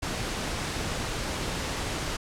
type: noise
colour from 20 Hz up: pink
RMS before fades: -31 dBFS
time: 0.02-2.17 s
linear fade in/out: 10 ms
effects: low-pass 8000 Hz 12 dB/octave